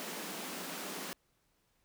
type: high-pass noise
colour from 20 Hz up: pink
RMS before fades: -42 dBFS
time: 0-1.13 s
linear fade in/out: 0 ms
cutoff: 170 Hz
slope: 96 dB/octave
effects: pink hiss -75 dBFS RMS until 1.84 s